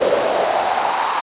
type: noise with high-pass filter sweep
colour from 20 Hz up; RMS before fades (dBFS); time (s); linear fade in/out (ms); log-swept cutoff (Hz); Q
brown; -18; 0-1.21; 20; 500 to 1000; 4.5
effects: resampled to 8000 Hz